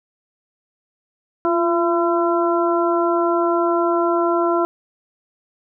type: harmonic tone with a mistuned harmonic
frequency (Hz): 338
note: E4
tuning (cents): +43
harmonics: 1 / 2 / 3 / 4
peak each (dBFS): -18 / -21 / -23 / -24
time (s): 1.45-4.65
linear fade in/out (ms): 0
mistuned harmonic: 1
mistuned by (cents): +36
effects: none